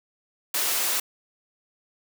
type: high-pass noise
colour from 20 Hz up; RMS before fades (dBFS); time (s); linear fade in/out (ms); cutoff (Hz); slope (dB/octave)
white; -25; 0.54-1; 5; 390; 12
effects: none